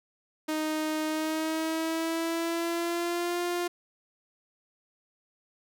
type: tone with pitch glide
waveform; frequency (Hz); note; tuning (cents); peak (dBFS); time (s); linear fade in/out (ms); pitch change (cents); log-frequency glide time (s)
sawtooth; 310.6 to 350.7; D#4 to F4; -3 to +7; -24; 0.48-3.68; 10; +210; 1.06-3.41
effects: none